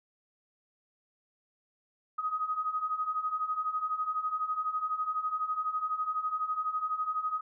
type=beating tone pair; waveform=sine; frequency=1248 / 1260 Hz; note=D#6 / D#6; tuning=+5 / +21 cents; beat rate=12 Hz; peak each=-35 / -31 dBFS; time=2.18-7.41 s; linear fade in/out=10 ms; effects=none